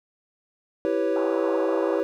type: chord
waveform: triangle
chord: C# half-diminished seventh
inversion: first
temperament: equal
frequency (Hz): 329.6 / 392 / 493.9 / 554.4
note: E4 / G4 / B4 / C#5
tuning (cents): 0 / 0 / 0 / 0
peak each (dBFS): -25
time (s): 0.85-2.03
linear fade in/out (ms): 0
type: band-pass noise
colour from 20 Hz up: white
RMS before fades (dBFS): -34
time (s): 1.16-2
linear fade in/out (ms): 0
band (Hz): 500 to 1200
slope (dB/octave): 48
effects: none